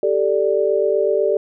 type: chord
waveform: sine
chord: G suspended second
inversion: none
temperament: equal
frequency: 392 / 440 / 587.3 Hz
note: G4 / A4 / D5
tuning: 0 / 0 / 0 cents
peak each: -19 dBFS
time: 0.03-1.37 s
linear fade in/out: 2 ms
effects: none